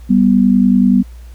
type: tone pair together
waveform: sine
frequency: 195.01 / 245.5 Hz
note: G3 / B3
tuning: -9 / -10 cents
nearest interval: major third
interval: 399 cents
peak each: -10 dBFS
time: 0.09-1.03 s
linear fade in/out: 20 ms
effects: added 59 Hz sine -31 dBFS peak until 1.34 s + pink hiss -49 dBFS RMS until 1.34 s